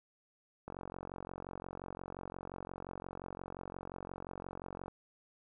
click train, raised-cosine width 1 ms, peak -29 dBFS, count 193, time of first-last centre 0.68-4.881 s, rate 45.7 Hz, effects none

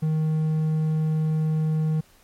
triangle tone, 156.6 Hz, D#3, 11 cents sharp, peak -18 dBFS, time 0.02-2.01 s, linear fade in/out 10 ms, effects pink hiss -57 dBFS RMS until 2.23 s + MP3 64 kbps

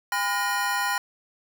square tone cluster, 808 / 1005 / 1429 / 1865 Hz, G#5 / B5 / F6 / A#6, -48 / +30 / +39 / 0 cents, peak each -30 dBFS, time 0.12-0.98 s, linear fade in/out 2 ms, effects none

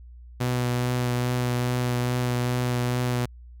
sawtooth tone with vibrato, 123.47 Hz, B2, in tune, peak -19 dBFS, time 0.4-3.26 s, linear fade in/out 10 ms, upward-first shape triangle, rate 2.4 Hz, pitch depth 16 cents each way, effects added 60 Hz sine -42 dBFS peak until 3.6 s

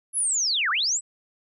sine linear two-way sweep, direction down then up, 11050 to 1108.7 to 8230 Hz, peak -21 dBFS, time 0.13-1.01 s, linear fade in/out 50 ms, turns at 0.7 s, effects none

